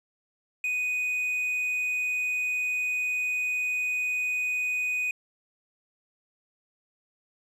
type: tone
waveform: triangle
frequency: 2489 Hz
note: D#7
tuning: in tune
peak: -24 dBFS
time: 0.64-5.11 s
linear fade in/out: 2 ms
effects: resampled to 32000 Hz + 10-bit